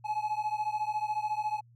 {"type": "beating tone pair", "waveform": "triangle", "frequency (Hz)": [845, 859], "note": ["G#5", "A5"], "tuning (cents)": [30, -42], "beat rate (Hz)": 14, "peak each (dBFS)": [-30, -31], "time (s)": [0.04, 1.61], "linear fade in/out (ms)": 20, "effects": ["added 118 Hz sine -56 dBFS peak until 1.75 s"]}